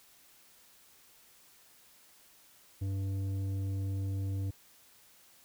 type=tone with tanh clipping; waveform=triangle; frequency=97.1 Hz; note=G2; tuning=16 cents flat; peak=-33 dBFS; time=2.81-4.51 s; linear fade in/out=10 ms; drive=13 dB; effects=white hiss -61 dBFS RMS until 5.44 s